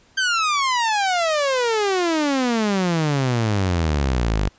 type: exponential sweep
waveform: sawtooth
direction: down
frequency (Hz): 1583 to 47.74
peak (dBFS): -14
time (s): 0.17-4.49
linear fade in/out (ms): 10
effects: pink hiss -55 dBFS RMS until 4.58 s + resampled to 16000 Hz